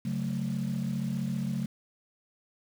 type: chord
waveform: sine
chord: F# minor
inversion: second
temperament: equal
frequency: 138.59 / 185 / 220 Hz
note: C#3 / F#3 / A3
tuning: 0 / 0 / 0 cents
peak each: -32 dBFS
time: 0.05-1.66 s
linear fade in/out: 5 ms
effects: tanh soft clip ceiling -23 dBFS + 8-bit